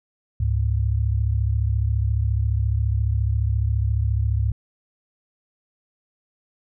sine tone pair together, 70.55 / 105 Hz, C#2 / G#2, +31 / +19 cents, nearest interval perfect fifth, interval 688 cents, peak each -21 dBFS, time 0.4-4.52 s, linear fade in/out 5 ms, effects none

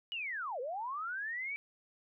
sine linear two-way sweep, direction down then up, 2960 to 468 to 2322 Hz, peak -36 dBFS, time 0.12-1.56 s, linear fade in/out 0 ms, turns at 0.6 s, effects none

